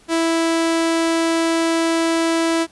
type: tone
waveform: sawtooth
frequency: 329.6 Hz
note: E4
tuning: in tune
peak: -12 dBFS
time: 0.08-2.67 s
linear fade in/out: 50 ms
effects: pink hiss -51 dBFS RMS until 2.71 s + resampled to 24000 Hz